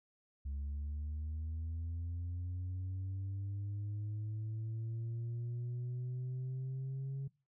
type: linear sweep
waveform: sine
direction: up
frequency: 69.1 to 137.1 Hz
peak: -35 dBFS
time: 0.45-7.28 s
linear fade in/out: 10 ms
effects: noise-tail reverb RT60 0.3 s tail -22 dB re dry + tanh soft clip ceiling -36 dBFS